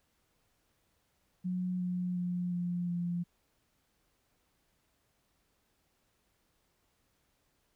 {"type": "tone with pitch steps", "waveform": "sine", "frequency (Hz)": [181.7, 179.72, 177.76, 175.82, 173.9], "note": ["F#3", "F3", "F3", "F3", "F3"], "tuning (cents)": [-31, 50, 31, 12, -7], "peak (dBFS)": -31, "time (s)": [1.44, 3.24], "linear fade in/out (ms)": 20, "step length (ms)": 360, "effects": ["pink hiss -75 dBFS RMS until 7.75 s"]}